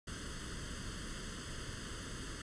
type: noise with comb filter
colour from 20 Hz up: pink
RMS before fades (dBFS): -44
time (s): 0.07-2.42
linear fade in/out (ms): 5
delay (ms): 0.63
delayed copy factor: +0.85
effects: resampled to 22050 Hz